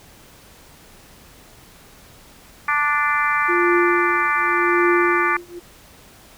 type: harmonic tone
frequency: 293.7 Hz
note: D4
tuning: in tune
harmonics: 3 / 4 / 5 / 6 / 7 / 8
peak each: -27 / -20 / -25 / -23 / -25 / -27 dBFS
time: 2.68-5.37 s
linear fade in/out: 5 ms
type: tone with tremolo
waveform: sine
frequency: 349.2 Hz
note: F4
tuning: in tune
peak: -15 dBFS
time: 3.48-5.6 s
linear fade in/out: 20 ms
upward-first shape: triangle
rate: 0.88 Hz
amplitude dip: 100%
effects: pink hiss -47 dBFS RMS until 6.37 s